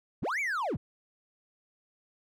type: linear two-way sweep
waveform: triangle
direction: up then down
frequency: 42 to 2349 to 53.9 Hz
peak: -27 dBFS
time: 0.22-0.77 s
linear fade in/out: 10 ms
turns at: 0.4 s
effects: none